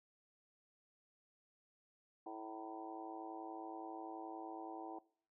harmonic tone with a mistuned harmonic, 109.5 Hz, A2, 8 cents flat, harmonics 3 / 4 / 5 / 6 / 7 / 8 / 9, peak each -50 / -56 / -58 / -56 / -49 / -55 / -57 dBFS, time 2.26-4.99 s, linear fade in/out 5 ms, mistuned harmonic 8, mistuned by +73 cents, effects noise-tail reverb RT60 0.5 s tail -21 dB re dry

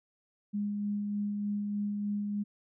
sine tone with tremolo, 205.5 Hz, G#3, 18 cents flat, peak -29 dBFS, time 0.53-2.44 s, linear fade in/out 20 ms, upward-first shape sine, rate 3.3 Hz, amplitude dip 25%, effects none

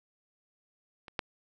clicks, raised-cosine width 0.3 ms, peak -29 / -14 dBFS, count 2, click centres 1.082 / 1.192 s, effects none

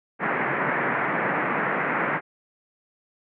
white band-pass noise, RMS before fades -25 dBFS, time 0.19-2.21 s, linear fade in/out 50 ms, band 130 to 2100 Hz, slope 48 dB/octave, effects none

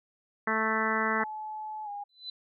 harmonic tone, 220 Hz, A3, in tune, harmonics 1 / 2 / 3 / 4 / 5 / 6 / 7 / 8 / 9, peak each -34 / -35 / -38 / -35 / -33 / -33 / -35 / -33 / -34 dBFS, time 0.47-1.24 s, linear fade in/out 5 ms
sine tone with pitch glide, 860 to 815 Hz, A5 to G#5, -40 to -33 cents, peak -35 dBFS, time 1.19-2.04 s, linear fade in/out 10 ms, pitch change -93 cents, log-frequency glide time 1.84-1.89 s
sine tone with exponential growth, 4012 Hz, B7, 26 cents sharp, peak -33 dBFS, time 2.09-2.3 s, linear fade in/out 5 ms, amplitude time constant 45 ms
effects none

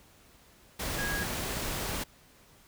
sine tone in noise, 1648 Hz, G#6, 14 cents flat, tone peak -33 dBFS, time 0.98-1.24 s, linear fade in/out 10 ms, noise pink, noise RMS -34 dBFS, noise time 0.79-2.04 s, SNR -2 dB, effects pink hiss -59 dBFS RMS until 2.67 s

